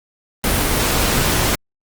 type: noise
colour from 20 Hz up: pink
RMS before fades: -17 dBFS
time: 0.44-1.55 s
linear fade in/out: 0 ms
effects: Opus 24 kbps